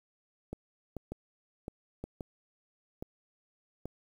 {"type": "clicks", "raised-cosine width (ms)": 2, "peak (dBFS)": -25, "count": 8, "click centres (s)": [0.53, 0.967, 1.12, 1.681, 2.04, 2.208, 3.025, 3.856], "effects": ["9-bit"]}